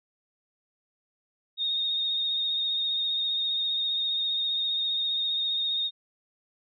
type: tone with vibrato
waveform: sine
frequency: 3703 Hz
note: A#7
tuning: 12 cents flat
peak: -25 dBFS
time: 1.57-5.91 s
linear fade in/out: 50 ms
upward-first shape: sine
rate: 15 Hz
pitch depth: 27 cents each way
effects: none